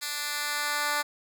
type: tone with high-pass filter sweep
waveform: 10% pulse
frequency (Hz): 293.7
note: D4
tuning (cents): 0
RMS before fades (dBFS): -30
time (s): 0.01-1.03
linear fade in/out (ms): 20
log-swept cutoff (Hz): 3000 to 920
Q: 0.72
effects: none